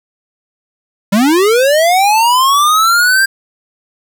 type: linear sweep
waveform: square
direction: up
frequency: 188.3 to 1601 Hz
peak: -8 dBFS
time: 1.12-3.26 s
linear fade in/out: 10 ms
effects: 8-bit